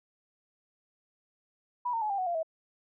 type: tone with pitch steps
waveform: sine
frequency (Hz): 978 / 912.5 / 851.4 / 794.4 / 741.2 / 691.6 / 645.2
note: B5 / A#5 / G#5 / G5 / F#5 / F5 / E5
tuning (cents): -17 / -37 / +43 / +23 / +3 / -17 / -37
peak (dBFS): -28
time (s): 1.85-2.431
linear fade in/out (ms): 10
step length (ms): 83
effects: none